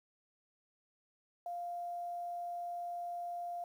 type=tone with quantisation; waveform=sine; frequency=698.5 Hz; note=F5; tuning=in tune; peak=-38 dBFS; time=1.46-3.64 s; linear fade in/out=2 ms; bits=11; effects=none